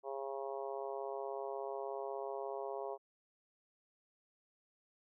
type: harmonic tone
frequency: 136.5 Hz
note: C#3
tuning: 26 cents flat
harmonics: 3 / 4 / 5 / 6 / 7 / 8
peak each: -43 / -45 / -45 / -50 / -49 / -53 dBFS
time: 0.03-2.98 s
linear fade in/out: 50 ms
effects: none